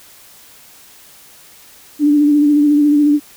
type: tone with vibrato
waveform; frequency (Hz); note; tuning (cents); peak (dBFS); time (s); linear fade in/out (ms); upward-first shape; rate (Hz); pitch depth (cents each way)
sine; 293.7; D4; 0; -8; 1.99-3.2; 50; sine; 14; 31
effects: white hiss -43 dBFS RMS until 3.36 s